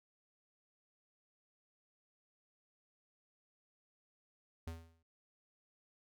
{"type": "tone with exponential decay", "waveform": "square", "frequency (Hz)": 82.41, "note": "E2", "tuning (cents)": 0, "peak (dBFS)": -40, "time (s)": [4.67, 5.03], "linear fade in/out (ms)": 5, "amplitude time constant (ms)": 77, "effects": []}